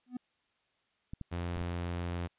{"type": "tone with exponential growth", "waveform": "triangle", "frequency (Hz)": 248.6, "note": "B3", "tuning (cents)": 12, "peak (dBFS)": -30, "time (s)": [0.06, 0.17], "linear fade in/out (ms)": 5, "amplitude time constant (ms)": 23}
{"type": "clicks", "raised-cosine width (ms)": 5, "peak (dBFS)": -28, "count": 4, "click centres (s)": [1.135, 1.213, 1.57, 1.615]}
{"type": "tone", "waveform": "sawtooth", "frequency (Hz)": 86.9, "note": "F2", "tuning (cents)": -8, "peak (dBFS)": -30, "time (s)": [1.31, 2.28], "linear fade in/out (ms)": 20}
{"effects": ["white hiss -75 dBFS RMS until 2.38 s", "resampled to 8000 Hz"]}